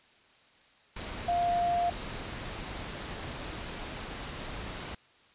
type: tone in noise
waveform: sine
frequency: 698.5 Hz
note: F5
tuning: in tune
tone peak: -25 dBFS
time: 1.28-1.9 s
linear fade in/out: 5 ms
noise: pink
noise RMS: -39 dBFS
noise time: 0.96-4.95 s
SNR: +11 dB
effects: white hiss -61 dBFS RMS until 5.34 s + resampled to 8000 Hz